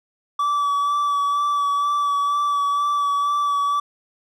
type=tone with vibrato; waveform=triangle; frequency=1151 Hz; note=D6; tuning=35 cents flat; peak=-16 dBFS; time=0.39-3.8 s; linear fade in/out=5 ms; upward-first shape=sine; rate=2.1 Hz; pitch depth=18 cents each way; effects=none